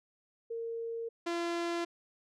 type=tone pair in turn; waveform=sine / sawtooth; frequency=460 / 341.5 Hz; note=A#4 / F4; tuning=-23 / -39 cents; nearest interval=perfect fourth; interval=516 cents; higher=first; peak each=-35 / -28 dBFS; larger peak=second; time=0.5-1.09 / 1.26-1.85 s; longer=neither; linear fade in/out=10 ms; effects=low-pass 6000 Hz 12 dB/octave